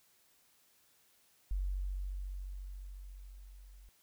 sine tone with level ramp, 47.1 Hz, F#1, 32 cents sharp, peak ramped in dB -31 to -53 dBFS, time 1.51-3.89 s, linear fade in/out 0 ms, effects white hiss -69 dBFS RMS until 4.02 s

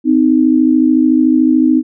sine tone pair together, 257.4 / 311.1 Hz, C4 / D#4, -28 / 0 cents, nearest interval minor third, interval 328 cents, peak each -10 dBFS, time 0.04-1.83 s, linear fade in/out 50 ms, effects none

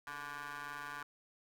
20% pulse ring-modulated tone, 146.83 Hz, D3, in tune, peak -35 dBFS, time 0.07-1.03 s, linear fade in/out 2 ms, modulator 1310 Hz, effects none

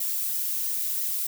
violet noise with flanger, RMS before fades -28 dBFS, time 0-1.27 s, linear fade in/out 5 ms, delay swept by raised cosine 0.96 to 2.86 ms, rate 2.9 Hz, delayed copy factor +0.55, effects none

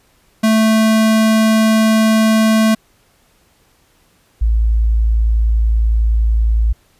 square / sine tone pair in turn, 220 / 55.38 Hz, A3 / A1, 0 / +12 cents, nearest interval 2 octaves, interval 2388 cents, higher first, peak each -10 dBFS, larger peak neither, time 0.43-2.75 / 4.41-6.73 s, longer neither, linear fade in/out 10 ms, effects pink hiss -55 dBFS RMS until 6.99 s + resampled to 32000 Hz

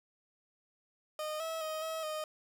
30% pulse tone with pitch steps, 614 / 648 / 627 / 642 / 618 Hz, D#5 / E5 / D#5 / E5 / D#5, -23 / -30 / +13 / -46 / -12 cents, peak -33 dBFS, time 1.19-2.24 s, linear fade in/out 2 ms, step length 210 ms, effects none

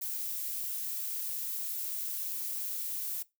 violet noise, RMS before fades -36 dBFS, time 0.01-3.23 s, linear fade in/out 10 ms, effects noise-tail reverb RT60 0.2 s tail -20 dB re dry

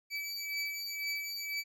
25% pulse beating tone pair, 2300 / 2302 Hz, D7 / D7, -37 / -35 cents, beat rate 2 Hz, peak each -35 / -34 dBFS, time 0.1-1.64 s, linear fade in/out 50 ms, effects none

